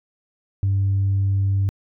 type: tone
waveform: sine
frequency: 98 Hz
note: G2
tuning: in tune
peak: -15 dBFS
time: 0.63-1.69 s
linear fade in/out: 0 ms
effects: tanh soft clip ceiling -14 dBFS